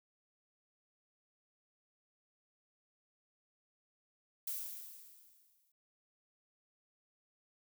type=noise with exponential decay; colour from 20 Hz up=violet; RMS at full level=-38 dBFS; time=4.47-5.72 s; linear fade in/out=5 ms; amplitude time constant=270 ms; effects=none